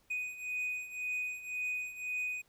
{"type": "beating tone pair", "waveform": "triangle", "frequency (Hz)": [2489, 2490.9], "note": ["D#7", "D#7"], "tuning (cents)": [0, 1], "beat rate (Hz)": 1.9, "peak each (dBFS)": [-39, -35], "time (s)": [0.1, 2.42], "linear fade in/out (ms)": 10, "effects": ["pink hiss -70 dBFS RMS until 2.48 s"]}